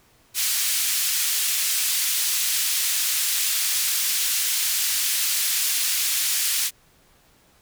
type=band-pass noise; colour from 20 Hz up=white; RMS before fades=-23 dBFS; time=0.34-6.71 s; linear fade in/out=50 ms; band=2300 to 14000 Hz; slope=12 dB/octave; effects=pink hiss -58 dBFS RMS until 7.61 s